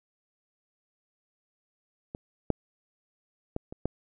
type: clicks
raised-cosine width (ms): 2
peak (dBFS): -23 / -10 / -17 / -26 / -14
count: 5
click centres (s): 2.149 / 2.503 / 3.564 / 3.725 / 3.856
effects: none